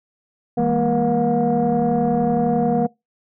sine tone cluster, 162.4 / 204.1 / 235.2 / 476.9 / 718 Hz, E3 / G#3 / A#3 / A#4 / F5, -26 / -30 / +16 / +39 / +48 cents, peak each -24 / -23 / -19 / -21 / -21 dBFS, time 0.57-2.87 s, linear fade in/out 10 ms, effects noise-tail reverb RT60 0.2 s tail -24 dB re dry + tanh soft clip ceiling -10 dBFS

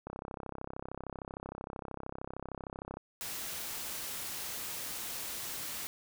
click train, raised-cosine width 1 ms, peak -26 dBFS, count 97, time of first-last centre 0.07-2.97 s, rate 33.1 Hz
white noise, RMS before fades -40 dBFS, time 3.21-5.87 s, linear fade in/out 0 ms
effects none

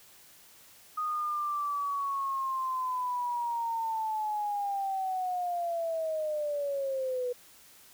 sine linear sweep, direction down, 1244 to 488.2 Hz, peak -29 dBFS, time 0.97-7.33 s, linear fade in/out 10 ms, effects white hiss -56 dBFS RMS until 7.93 s

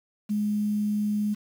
sine tone with quantisation, 208.9 Hz, G#3, 10 cents sharp, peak -23 dBFS, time 0.29-1.35 s, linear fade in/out 20 ms, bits 8, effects none

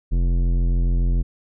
triangle tone with tanh clipping, 43.51 Hz, F1, 6 cents flat, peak -18 dBFS, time 0.11-1.23 s, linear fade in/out 20 ms, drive 18 dB, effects none

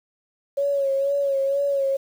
sine tone with vibrato, 554.4 Hz, C#5, in tune, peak -19 dBFS, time 0.57-1.97 s, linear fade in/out 10 ms, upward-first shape sine, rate 2.1 Hz, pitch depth 37 cents each way, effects 8-bit

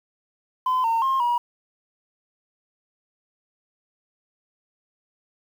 sine tone with pitch steps, 1021 / 912 / 1065 / 960 Hz, C6 / A#5 / C6 / B5, -43 / -38 / +30 / -49 cents, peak -17 dBFS, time 0.66-1.38 s, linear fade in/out 5 ms, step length 180 ms, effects tanh soft clip ceiling -17 dBFS + 8-bit

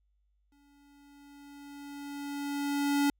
square tone with exponential growth, 284.8 Hz, C#4, 47 cents sharp, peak -24 dBFS, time 0.52-3.1 s, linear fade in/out 2 ms, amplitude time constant 560 ms, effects added 50 Hz sine -69 dBFS peak until 3.19 s

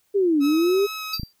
sine linear two-way sweep, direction down then up, 412.5 to 277.2 to 412.5 Hz, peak -16 dBFS, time 0.14-0.87 s, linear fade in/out 20 ms, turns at 0.42 s
15% pulse tone with vibrato, 1280 Hz, D#6, 49 cents sharp, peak -23 dBFS, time 0.4-1.19 s, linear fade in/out 50 ms, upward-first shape triangle, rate 4.2 Hz, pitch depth 12 cents each way
square tone with exponential decay, 4699 Hz, D8, in tune, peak -22 dBFS, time 1.13-1.33 s, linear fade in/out 5 ms, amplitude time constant 42 ms
clicks, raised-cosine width 5 ms, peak -18 dBFS, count 2, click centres 1.197 / 1.233 s
effects white hiss -67 dBFS RMS until 1.4 s

